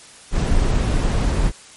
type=noise; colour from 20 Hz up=brown; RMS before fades=-17 dBFS; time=0.31-1.52 s; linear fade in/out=50 ms; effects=white hiss -43 dBFS RMS until 1.76 s + MP3 48 kbps